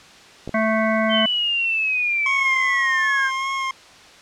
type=clicks; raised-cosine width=2 ms; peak=-17 dBFS; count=2; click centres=0.476 / 0.493 s
type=harmonic tone; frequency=220 Hz; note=A3; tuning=in tune; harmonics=1 / 3 / 5 / 7 / 9 / 10; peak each=-21 / -21 / -26 / -27 / -27 / -30 dBFS; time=0.54-1.26 s; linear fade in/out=5 ms
type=linear sweep; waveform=sine; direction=down; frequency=3108 to 1568 Hz; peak=-18 dBFS; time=1.09-3.31 s; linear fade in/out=50 ms
type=tone with vibrato; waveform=25% pulse; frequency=1073 Hz; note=C6; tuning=43 cents sharp; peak=-18 dBFS; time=2.26-3.71 s; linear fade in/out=2 ms; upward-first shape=sine; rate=2.6 Hz; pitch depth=19 cents each way
effects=white hiss -45 dBFS RMS until 4.21 s + low-pass 5000 Hz 12 dB/octave